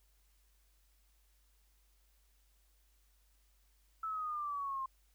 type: exponential sweep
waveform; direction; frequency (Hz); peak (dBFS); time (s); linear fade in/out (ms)
sine; down; 1318.5 to 1053; -36; 4.03-4.86; 5
effects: added 50 Hz sine -68 dBFS peak until 5.14 s + white hiss -75 dBFS RMS until 5.14 s